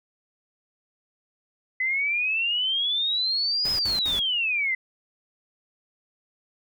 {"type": "exponential two-way sweep", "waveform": "sine", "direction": "up then down", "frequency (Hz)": [2016, 5120, 2016], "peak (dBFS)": -22, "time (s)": [1.8, 4.75], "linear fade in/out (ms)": 5, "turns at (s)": 3.72}
{"type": "noise bursts", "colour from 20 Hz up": "pink", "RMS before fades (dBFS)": -36, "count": 3, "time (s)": [3.65, 4.194], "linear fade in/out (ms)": 2, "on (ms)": 140, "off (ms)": 62}
{"effects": []}